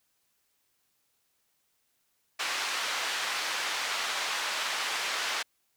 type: band-pass noise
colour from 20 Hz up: pink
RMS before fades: -32 dBFS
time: 2.39-5.43 s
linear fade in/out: 10 ms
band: 1100 to 5400 Hz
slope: 12 dB/octave
effects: white hiss -74 dBFS RMS until 5.76 s